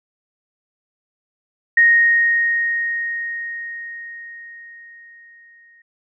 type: tone with exponential decay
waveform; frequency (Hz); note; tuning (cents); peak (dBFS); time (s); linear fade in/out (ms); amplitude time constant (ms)
sine; 1864.7; A#6; 0; -8; 1.77-5.82; 5; 880
effects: none